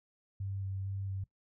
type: tone with vibrato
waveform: sine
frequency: 97.1 Hz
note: G2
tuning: 16 cents flat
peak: -35 dBFS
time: 0.4-1.24 s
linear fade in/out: 5 ms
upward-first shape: square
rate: 2.2 Hz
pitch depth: 12 cents each way
effects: noise-tail reverb RT60 0.1 s tail -18 dB re dry